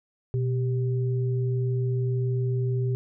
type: tone pair together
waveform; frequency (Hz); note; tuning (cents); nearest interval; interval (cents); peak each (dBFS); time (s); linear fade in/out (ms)
sine; 123.47 / 392; B2 / G4; 0 / 0; octave + minor sixth; 2000; -23 / -32; 0.34-2.95; 0
effects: none